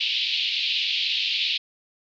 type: band-pass noise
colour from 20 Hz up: pink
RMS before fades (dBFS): -25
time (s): 0-1.58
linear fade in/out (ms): 10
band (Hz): 2600 to 4300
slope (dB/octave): 48
effects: none